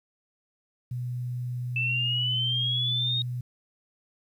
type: tone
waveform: sine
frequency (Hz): 123.47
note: B2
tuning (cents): 0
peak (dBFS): -29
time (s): 0.91-3.41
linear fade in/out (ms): 5
type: exponential sweep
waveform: sine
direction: up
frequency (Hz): 2637 to 3748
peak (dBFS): -25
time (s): 1.76-3.22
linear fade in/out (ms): 2
effects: 10-bit